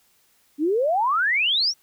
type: exponential sweep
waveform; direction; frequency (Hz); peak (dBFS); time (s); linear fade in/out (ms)
sine; up; 279.3 to 5890; -18; 0.58-1.74; 50
effects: white hiss -62 dBFS RMS until 1.82 s